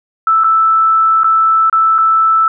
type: tone with dropouts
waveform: sine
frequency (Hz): 1318.5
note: E6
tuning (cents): 0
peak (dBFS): -7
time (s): 0.27-2.48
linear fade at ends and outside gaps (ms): 2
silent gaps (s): 0.437-0.443 / 1.234-1.243 / 1.698-1.727 / 1.982-1.986
effects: none